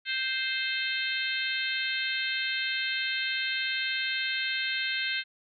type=harmonic tone; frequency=523.3 Hz; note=C5; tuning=in tune; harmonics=3 / 4 / 5 / 6 / 7 / 8; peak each=-33 / -34 / -35 / -36 / -36 / -37 dBFS; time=0.05-5.24 s; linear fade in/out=50 ms; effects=none